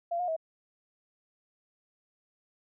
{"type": "tone with pitch steps", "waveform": "sine", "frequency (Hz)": [686, 716, 644], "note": ["F5", "F5", "E5"], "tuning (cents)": [-31, 43, -41], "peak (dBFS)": -28, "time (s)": [0.11, 0.365], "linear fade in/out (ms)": 10, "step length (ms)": 85, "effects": []}